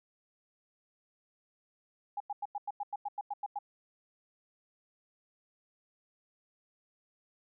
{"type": "tone bursts", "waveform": "sine", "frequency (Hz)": 818, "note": "G#5", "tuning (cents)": -26, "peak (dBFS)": -33, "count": 12, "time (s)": [2.17, 3.589], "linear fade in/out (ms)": 5, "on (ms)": 33, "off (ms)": 93, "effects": []}